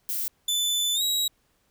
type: noise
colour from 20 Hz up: violet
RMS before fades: -29 dBFS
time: 0.09-0.28 s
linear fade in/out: 0 ms
type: tone with pitch glide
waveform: sawtooth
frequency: 3507 to 3847 Hz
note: A7 to B7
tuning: -6 to -46 cents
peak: -20 dBFS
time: 0.48-1.28 s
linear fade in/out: 5 ms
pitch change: +160 cents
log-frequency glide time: 0.94-1.02 s
effects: pink hiss -68 dBFS RMS until 1.7 s